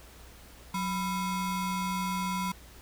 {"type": "ring-modulated tone", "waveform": "square", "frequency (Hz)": 587.3, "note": "D5", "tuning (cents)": 0, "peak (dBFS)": -27, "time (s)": [0.74, 2.52], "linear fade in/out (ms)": 5, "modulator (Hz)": 403, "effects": ["added 60 Hz sine -52 dBFS peak until 2.81 s", "pink hiss -53 dBFS RMS until 2.81 s"]}